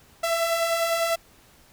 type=beating tone pair; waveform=sawtooth; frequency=659.3 / 669.3 Hz; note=E5 / E5; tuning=0 / +26 cents; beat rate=10 Hz; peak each=-26 / -19 dBFS; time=0.23-1.16 s; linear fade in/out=10 ms; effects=pink hiss -55 dBFS RMS until 1.72 s